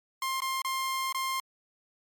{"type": "tone with dropouts", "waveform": "sawtooth", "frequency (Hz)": 1058, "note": "C6", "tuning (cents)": 19, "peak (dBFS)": -25, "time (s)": [0.22, 1.4], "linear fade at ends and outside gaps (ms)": 2, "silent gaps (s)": [[0.404, 0.419], [0.619, 0.647], [1.125, 1.146]], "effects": ["MP3 96 kbps"]}